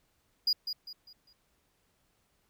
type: tone with echo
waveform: triangle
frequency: 4885 Hz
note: D#8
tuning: 33 cents flat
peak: -22 dBFS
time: 0.47-0.53 s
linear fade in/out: 5 ms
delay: 200 ms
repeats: 4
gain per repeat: -9 dB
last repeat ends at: 1.33 s
effects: tanh soft clip ceiling -18 dBFS + pink hiss -73 dBFS RMS until 2.49 s